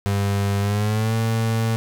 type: tone with pitch glide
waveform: 35% pulse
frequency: 100 to 112.9 Hz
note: G2 to A2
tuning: +35 to +45 cents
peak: -17 dBFS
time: 0.06-1.76 s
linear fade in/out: 0 ms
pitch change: +210 cents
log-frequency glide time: 0.61-1.15 s
effects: none